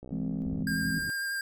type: click train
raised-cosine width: 2 ms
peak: -31 dBFS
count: 39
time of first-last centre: 0.03-0.623 s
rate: 64.1 Hz
type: chord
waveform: sine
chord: E augmented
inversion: none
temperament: equal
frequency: 164.81 / 207.7 / 261.6 Hz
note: E3 / G#3 / B#3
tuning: 0 / 0 / 0 cents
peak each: -34 dBFS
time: 0.11-0.99 s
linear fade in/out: 10 ms
type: low-pass noise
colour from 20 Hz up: white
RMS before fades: -40 dBFS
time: 0.42-1.1 s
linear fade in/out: 0 ms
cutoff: 250 Hz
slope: 24 dB/octave
type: tone with vibrato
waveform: square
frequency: 1603 Hz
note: G6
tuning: 38 cents sharp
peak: -31 dBFS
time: 0.67-1.41 s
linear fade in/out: 2 ms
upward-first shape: sine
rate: 11 Hz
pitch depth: 13 cents each way
effects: none